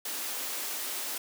white high-pass noise, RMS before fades -35 dBFS, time 0.05-1.18 s, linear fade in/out 5 ms, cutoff 240 Hz, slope 48 dB/octave, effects none

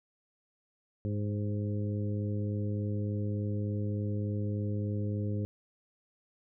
harmonic tone with a mistuned harmonic, 103.4 Hz, G#2, 7 cents flat, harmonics 1 / 2 / 3 / 4 / 5, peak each -31 / -37 / -41 / -43 / -45 dBFS, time 1.05-5.45 s, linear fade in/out 0 ms, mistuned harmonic 5, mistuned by +18 cents, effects none

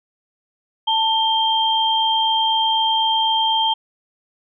sine tone pair together, 890 / 3172 Hz, A5 / G7, +20 / +20 cents, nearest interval octave + minor seventh, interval 2200 cents, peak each -18 dBFS, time 0.87-3.74 s, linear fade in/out 10 ms, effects none

